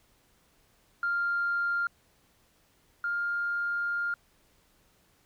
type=tone pair in turn; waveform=sine; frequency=1396.9 / 1404.7 Hz; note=F6 / F6; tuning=0 / +10 cents; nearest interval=unison; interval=10 cents; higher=second; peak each=-25 / -27 dBFS; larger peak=first; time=1.03-1.87 / 3.04-4.14 s; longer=second; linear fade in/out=2 ms; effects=tanh soft clip ceiling -21 dBFS + pink hiss -66 dBFS RMS until 5.25 s